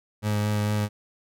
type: tone with vibrato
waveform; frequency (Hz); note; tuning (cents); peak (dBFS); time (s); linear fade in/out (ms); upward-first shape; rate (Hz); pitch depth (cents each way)
30% pulse; 105; G#2; +19; -20; 0.22-0.89; 50; sine; 4.4; 12
effects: none